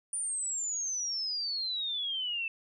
sine exponential sweep, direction down, 9440 to 2637 Hz, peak -31 dBFS, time 0.13-2.48 s, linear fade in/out 2 ms, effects none

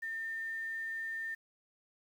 sine tone with quantisation, 1806 Hz, A6, 45 cents sharp, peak -36 dBFS, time 0.02-1.35 s, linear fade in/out 10 ms, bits 10, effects none

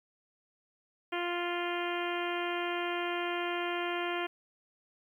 harmonic tone, 349.2 Hz, F4, in tune, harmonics 1 / 2 / 3 / 4 / 5 / 6 / 7 / 8 / 9, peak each -35 / -38 / -40 / -41 / -42 / -43 / -43 / -44 / -45 dBFS, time 1.12-4.27 s, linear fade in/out 10 ms, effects 11-bit

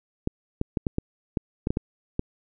clicks, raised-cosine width 3 ms, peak -11 dBFS, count 10, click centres 0.274 / 0.614 / 0.772 / 0.868 / 0.984 / 1.372 / 1.671 / 1.705 / 1.771 / 2.194 s, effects none

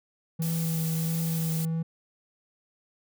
triangle tone with vibrato, 162.9 Hz, E3, 20 cents flat, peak -24 dBFS, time 0.39-1.83 s, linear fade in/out 10 ms, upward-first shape sine, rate 1.5 Hz, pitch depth 16 cents each way
blue noise, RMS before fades -36 dBFS, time 0.42-1.65 s, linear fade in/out 0 ms
effects none

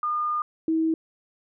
sine tone pair in turn, 1215 / 321.8 Hz, D#6 / E4, -42 / -42 cents, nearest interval octave + major seventh, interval 2300 cents, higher first, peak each -23 / -20 dBFS, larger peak second, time 0.03-0.42 / 0.68-0.94 s, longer first, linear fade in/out 2 ms, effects none

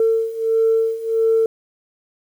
sine beating tone pair, 448.8 / 450.3 Hz, A4 / A4, +34 / +40 cents, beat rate 1.5 Hz, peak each -19 / -16 dBFS, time 0-1.46 s, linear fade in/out 2 ms, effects tanh soft clip ceiling -8 dBFS + 8-bit

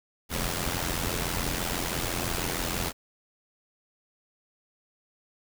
pink noise with amplitude modulation, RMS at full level -27 dBFS, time 0.29-2.93 s, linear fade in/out 50 ms, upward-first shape sine, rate 86.1 Hz, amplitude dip 70%, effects none

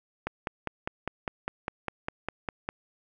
click train, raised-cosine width 0.5 ms, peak -15 dBFS, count 13, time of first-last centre 0.27-2.689 s, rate 4.96 Hz, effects none

